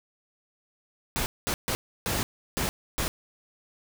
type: noise bursts at uneven times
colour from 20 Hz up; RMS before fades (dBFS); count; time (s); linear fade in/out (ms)
pink; -28; 6; 1.16-1.26 / 1.47-1.54 / 1.68-1.75 / 2.06-2.23 / 2.57-2.69 / 2.98-3.08; 0
effects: none